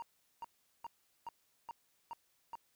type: tone bursts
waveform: triangle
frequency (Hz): 932.3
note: A#5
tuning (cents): 0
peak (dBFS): -39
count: 7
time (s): 0-2.554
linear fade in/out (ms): 0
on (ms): 22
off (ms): 400
effects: white hiss -75 dBFS RMS until 2.75 s